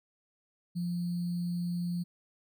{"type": "tone with sample-and-hold", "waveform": "sine", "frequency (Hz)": 174.61, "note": "F3", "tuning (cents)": 0, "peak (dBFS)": -30, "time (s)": [0.75, 2.04], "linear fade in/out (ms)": 20, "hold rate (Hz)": 4410, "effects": []}